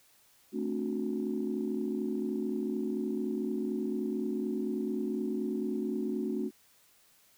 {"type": "chord", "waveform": "sine", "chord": "D dominant seventh", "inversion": "second", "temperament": "just", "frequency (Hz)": [220.2, 264.3, 293.7, 367.1], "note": ["A3", "C4", "D4", "F#4"], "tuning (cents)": [2, 18, 0, -14], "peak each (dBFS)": [-34, -36, -37, -35], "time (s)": [0.52, 6.51], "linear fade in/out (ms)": 50, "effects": ["tanh soft clip ceiling -21 dBFS", "white hiss -64 dBFS RMS until 7.37 s"]}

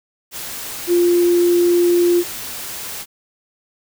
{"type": "tone in noise", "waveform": "sine", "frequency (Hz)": 349.2, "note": "F4", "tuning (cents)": 0, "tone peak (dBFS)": -11, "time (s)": [0.87, 2.24], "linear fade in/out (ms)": 50, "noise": "white", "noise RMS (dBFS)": -29, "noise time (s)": [0.31, 3.06], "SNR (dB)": 15, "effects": []}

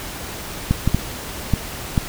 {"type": "clicks", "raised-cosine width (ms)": 5, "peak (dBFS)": -3, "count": 5, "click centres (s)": [0.71, 0.876, 0.946, 1.537, 1.978], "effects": ["pink hiss -31 dBFS RMS until 2.08 s"]}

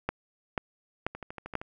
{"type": "two click trains", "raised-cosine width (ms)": 0.5, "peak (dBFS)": [-13, -24], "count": [4, 7], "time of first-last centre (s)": [[0.09, 1.553], [1.15, 1.615]], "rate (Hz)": [2.05, 12.9], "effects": []}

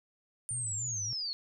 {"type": "linear sweep", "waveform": "sine", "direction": "down", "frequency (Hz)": [9050, 4254], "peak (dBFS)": -33, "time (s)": [0.49, 1.33], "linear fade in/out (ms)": 0}
{"type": "tone with vibrato", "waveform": "sine", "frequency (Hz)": 112, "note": "A2", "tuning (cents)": 31, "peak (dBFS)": -40, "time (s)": [0.51, 1.13], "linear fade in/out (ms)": 0, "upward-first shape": "sine", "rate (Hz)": 3.5, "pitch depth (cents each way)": 170}
{"effects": []}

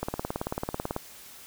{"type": "click train", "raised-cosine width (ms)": 1, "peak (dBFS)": -15, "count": 18, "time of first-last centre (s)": [0.03, 0.964], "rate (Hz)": 18.2, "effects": ["white hiss -48 dBFS RMS until 1.46 s"]}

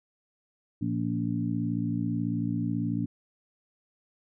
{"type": "harmonic tone with a mistuned harmonic", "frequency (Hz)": 58.27, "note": "A#1", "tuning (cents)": 0, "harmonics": [2, 3, 4, 5], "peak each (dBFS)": [-32, -32, -32, -32], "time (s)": [0.81, 3.06], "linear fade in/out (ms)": 10, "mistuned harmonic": 5, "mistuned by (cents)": -25, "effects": []}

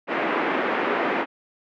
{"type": "band-pass noise", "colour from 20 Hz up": "pink", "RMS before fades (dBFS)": -24, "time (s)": [0.07, 1.26], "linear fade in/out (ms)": 50, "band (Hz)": [270, 2300], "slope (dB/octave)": 24, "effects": []}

